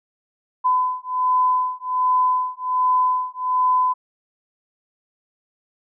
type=beating tone pair; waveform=sine; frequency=1009 / 1010.3 Hz; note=B5 / B5; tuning=+37 / +39 cents; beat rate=1.3 Hz; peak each=-20 dBFS; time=0.64-3.94 s; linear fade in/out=20 ms; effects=none